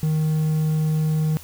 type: tone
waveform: triangle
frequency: 155.8 Hz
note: D#3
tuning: 3 cents sharp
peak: -16 dBFS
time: 0.03-1.37 s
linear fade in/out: 0 ms
effects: added 82 Hz sine -45 dBFS peak until 1.43 s + white hiss -44 dBFS RMS until 1.43 s